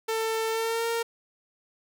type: tone with pitch glide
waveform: sawtooth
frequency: 446.3 to 461.8 Hz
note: A4 to A#4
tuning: +25 to -16 cents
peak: -22 dBFS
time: 0.08-1.03 s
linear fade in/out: 10 ms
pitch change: +59 cents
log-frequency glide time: 0.49-0.87 s
effects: none